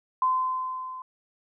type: tone with level ramp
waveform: sine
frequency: 1029 Hz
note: C6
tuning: 29 cents flat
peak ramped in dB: -19 to -36 dBFS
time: 0.22-1.02 s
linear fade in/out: 2 ms
effects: none